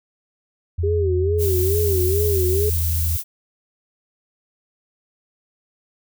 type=tone with pitch glide; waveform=sine; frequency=85 to 81.44 Hz; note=F2 to E2; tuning=-46 to -20 cents; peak=-19 dBFS; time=0.78-3.17 s; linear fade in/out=10 ms; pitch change=-74 cents; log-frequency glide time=1.89-2.94 s
type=tone with vibrato; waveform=sine; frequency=392 Hz; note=G4; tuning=in tune; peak=-19 dBFS; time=0.83-2.7 s; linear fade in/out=10 ms; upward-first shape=sine; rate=2.3 Hz; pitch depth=130 cents each way
type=noise; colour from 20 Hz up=violet; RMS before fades=-26 dBFS; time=1.38-3.24 s; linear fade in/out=50 ms
effects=none